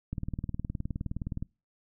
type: click train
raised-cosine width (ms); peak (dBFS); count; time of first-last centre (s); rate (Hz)
5; -21; 26; 0.13-1.425; 19.3
effects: noise-tail reverb RT60 0.3 s tail -26 dB re dry